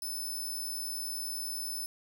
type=tone; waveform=10% pulse; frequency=5270 Hz; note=E8; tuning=1 cent flat; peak=-29 dBFS; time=0.02-1.86 s; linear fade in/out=2 ms; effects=none